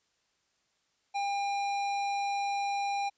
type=tone with hard clipping; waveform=sine; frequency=802 Hz; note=G5; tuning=39 cents sharp; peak=-31 dBFS; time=1.14-3.1 s; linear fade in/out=20 ms; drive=14 dB; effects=white hiss -74 dBFS RMS until 3.17 s + resampled to 16000 Hz